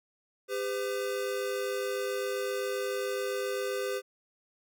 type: tone pair together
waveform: square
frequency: 400 / 507.4 Hz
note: G4 / B4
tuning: +35 / +47 cents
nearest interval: major third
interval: 412 cents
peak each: -34 / -34 dBFS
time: 0.48-4.02 s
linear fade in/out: 50 ms
effects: none